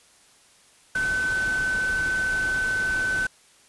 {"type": "tone in noise", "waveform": "sine", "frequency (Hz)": 1519, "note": "F#6", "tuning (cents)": 45, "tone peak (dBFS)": -22, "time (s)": [0.95, 3.27], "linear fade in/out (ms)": 5, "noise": "pink", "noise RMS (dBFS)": -35, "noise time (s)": [0.95, 3.27], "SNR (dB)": 10, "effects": ["white hiss -56 dBFS RMS until 3.68 s", "resampled to 24000 Hz"]}